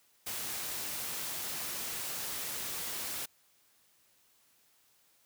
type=noise; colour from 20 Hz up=white; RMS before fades=-38 dBFS; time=0.26-3.26 s; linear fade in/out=10 ms; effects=white hiss -68 dBFS RMS until 5.25 s + high-pass 60 Hz 12 dB/octave